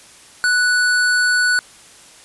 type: tone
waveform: square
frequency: 1480 Hz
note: F#6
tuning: in tune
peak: -14 dBFS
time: 0.44-1.59 s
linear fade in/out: 0 ms
effects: white hiss -44 dBFS RMS until 2.24 s + resampled to 24000 Hz